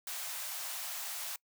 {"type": "high-pass noise", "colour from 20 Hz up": "white", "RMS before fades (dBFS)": -40, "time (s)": [0.07, 1.36], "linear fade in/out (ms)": 2, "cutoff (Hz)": 590, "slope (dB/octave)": 48, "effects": ["noise-tail reverb RT60 0.1 s tail -24 dB re dry"]}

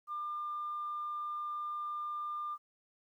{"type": "tone", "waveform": "sine", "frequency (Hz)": 1199, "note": "D6", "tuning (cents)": 36, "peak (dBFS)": -35, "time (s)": [0.07, 2.58], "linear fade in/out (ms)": 50, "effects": ["tanh soft clip ceiling -31 dBFS", "12-bit"]}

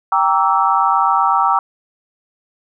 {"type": "chord", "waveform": "sine", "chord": "E half-diminished seventh", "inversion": "first", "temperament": "equal with one note detuned", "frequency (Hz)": [784, 932.3, 1151.1, 1318.5], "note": ["G5", "Bb5", "D6", "E6"], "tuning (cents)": [0, 0, -35, 0], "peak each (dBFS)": -17, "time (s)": [0.12, 1.59], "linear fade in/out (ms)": 2, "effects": []}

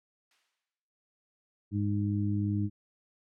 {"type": "noise with exponential decay", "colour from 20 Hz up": "violet", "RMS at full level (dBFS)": -43, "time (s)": [0.31, 0.96], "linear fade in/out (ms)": 2, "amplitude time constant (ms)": 140}
{"type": "harmonic tone", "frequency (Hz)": 102.6, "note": "G#2", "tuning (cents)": -21, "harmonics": [1, 2, 3], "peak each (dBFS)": [-29, -32, -34], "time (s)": [1.71, 2.7], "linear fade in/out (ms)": 50}
{"effects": ["low-pass 2000 Hz 12 dB/octave"]}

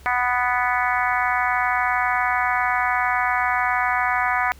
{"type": "harmonic tone", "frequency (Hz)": 247.3, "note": "B3", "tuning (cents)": 3, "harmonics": [3, 4, 5, 6, 7, 8, 9], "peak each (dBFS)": [-24, -25, -26, -27, -27, -28, -29], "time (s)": [0.06, 4.52], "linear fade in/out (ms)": 0, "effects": ["added 67 Hz sine -44 dBFS peak until 4.59 s", "pink hiss -51 dBFS RMS until 4.59 s"]}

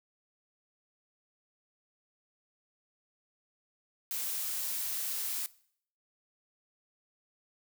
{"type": "noise", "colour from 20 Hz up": "blue", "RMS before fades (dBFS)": -35, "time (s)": [4.11, 5.46], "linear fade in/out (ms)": 0, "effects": ["noise-tail reverb RT60 0.6 s tail -20 dB re dry"]}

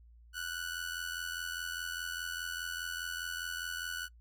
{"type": "tone with amplitude modulation", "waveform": "sawtooth", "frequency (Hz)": 1480, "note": "F#6", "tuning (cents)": 0, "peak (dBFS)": -30, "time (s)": [0.33, 4.09], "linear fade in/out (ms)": 50, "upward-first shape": "sine", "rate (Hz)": 84.9, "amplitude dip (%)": 70, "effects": ["noise-tail reverb RT60 0.1 s tail -23 dB re dry", "added 58 Hz sine -55 dBFS peak until 4.2 s"]}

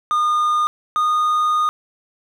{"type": "tone pair in turn", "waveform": "triangle", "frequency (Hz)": [1219, 1229.6], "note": ["D#6", "D#6"], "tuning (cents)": [-36, -21], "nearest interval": "unison", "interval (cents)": 15, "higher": "second", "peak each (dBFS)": -13, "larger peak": "neither", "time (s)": [[0.11, 0.67], [0.96, 1.69]], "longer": "second", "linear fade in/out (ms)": 0, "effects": []}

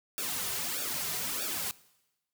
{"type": "noise with flanger", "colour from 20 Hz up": "white", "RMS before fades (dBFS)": -34, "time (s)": [0.18, 1.71], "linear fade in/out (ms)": 0, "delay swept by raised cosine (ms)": [0.97, 3.67], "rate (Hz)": 1.6, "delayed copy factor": -1, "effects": ["noise-tail reverb RT60 1.0 s tail -21 dB re dry"]}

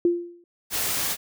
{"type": "tone with exponential decay", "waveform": "sine", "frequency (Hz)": 346.5, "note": "F4", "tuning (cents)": -14, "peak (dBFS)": -14, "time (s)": [0.05, 0.44], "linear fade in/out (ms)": 2, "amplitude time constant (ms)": 84}
{"type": "noise", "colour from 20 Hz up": "white", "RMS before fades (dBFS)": -26, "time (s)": [0.7, 1.17], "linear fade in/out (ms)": 50}
{"effects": []}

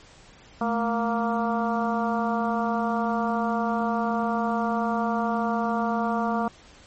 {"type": "harmonic tone with a mistuned harmonic", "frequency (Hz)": 233.1, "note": "A#3", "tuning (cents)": 0, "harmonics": [1, 2, 3, 4, 5, 6], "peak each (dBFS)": [-26, -32, -28, -31, -31, -36], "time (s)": [0.61, 6.48], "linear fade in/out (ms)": 2, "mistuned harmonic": 1, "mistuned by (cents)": -100, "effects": ["pink hiss -51 dBFS RMS until 6.86 s", "MP3 32 kbps"]}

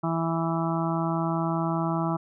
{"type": "harmonic tone", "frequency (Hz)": 165, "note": "E3", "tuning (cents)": 2, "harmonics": [1, 2, 4, 5, 6, 7, 8], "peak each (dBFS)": [-27, -30, -33, -34, -35, -35, -36], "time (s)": [0.03, 2.17], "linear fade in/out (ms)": 10, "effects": []}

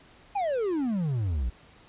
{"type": "exponential sweep", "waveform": "triangle", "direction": "down", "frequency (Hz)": [843, 55], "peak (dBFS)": -23, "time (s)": [0.35, 1.5], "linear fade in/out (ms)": 10, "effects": ["pink hiss -55 dBFS RMS until 1.88 s", "resampled to 8000 Hz"]}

